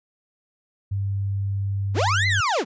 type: tone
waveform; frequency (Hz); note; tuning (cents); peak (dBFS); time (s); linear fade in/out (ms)
sine; 98.9; G2; +16; -22; 0.91-2.41; 10
type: linear two-way sweep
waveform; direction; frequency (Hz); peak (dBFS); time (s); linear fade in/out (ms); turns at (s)
35% pulse; up then down; 160.7 to 2093 to 160.7; -18; 1.94-2.65; 50; 2.27
effects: resampled to 16000 Hz